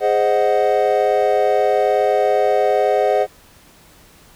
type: chord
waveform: triangle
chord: Ab dominant seventh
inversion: none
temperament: equal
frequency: 415.3 / 523.3 / 622.3 / 740 Hz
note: Ab4 / C5 / Eb5 / Gb5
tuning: 0 / 0 / 0 / 0 cents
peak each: -17 dBFS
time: 0-3.27 s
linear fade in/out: 50 ms
effects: pink hiss -48 dBFS RMS until 4.35 s